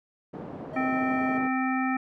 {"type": "band-pass noise", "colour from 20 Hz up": "pink", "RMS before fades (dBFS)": -39, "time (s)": [0.33, 1.48], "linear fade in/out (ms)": 10, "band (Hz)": [200, 610], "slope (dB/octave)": 12}
{"type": "tone", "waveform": "triangle", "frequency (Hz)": 636, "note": "D#5", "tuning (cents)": 38, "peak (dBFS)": -33, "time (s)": [0.73, 1.38], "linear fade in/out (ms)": 5}
{"type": "harmonic tone", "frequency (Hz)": 260.5, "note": "C4", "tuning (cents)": -7, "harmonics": [1, 3, 5, 7, 9], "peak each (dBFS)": [-26, -31, -33, -34, -36], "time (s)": [0.76, 1.97], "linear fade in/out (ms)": 5}
{"effects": []}